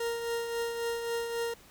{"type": "tone with tremolo", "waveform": "40% pulse", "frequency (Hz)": 466.2, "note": "A#4", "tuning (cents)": 0, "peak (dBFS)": -28, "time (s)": [0, 1.54], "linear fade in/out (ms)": 5, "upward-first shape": "triangle", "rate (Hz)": 3.7, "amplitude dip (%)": 50, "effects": ["pink hiss -56 dBFS RMS until 1.7 s"]}